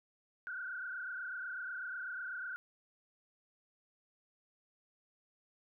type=tone with frequency modulation; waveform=sine; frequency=1480 Hz; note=F#6; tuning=in tune; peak=-39 dBFS; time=0.47-2.56 s; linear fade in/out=0 ms; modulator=28.1 Hz; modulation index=2.6; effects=none